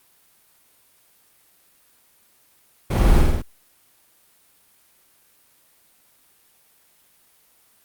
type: noise with echo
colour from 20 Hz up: brown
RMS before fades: -17 dBFS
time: 2.9-3.22 s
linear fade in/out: 10 ms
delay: 50 ms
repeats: 4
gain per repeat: -2 dB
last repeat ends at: 3.42 s
effects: white hiss -58 dBFS RMS until 7.84 s + Opus 32 kbps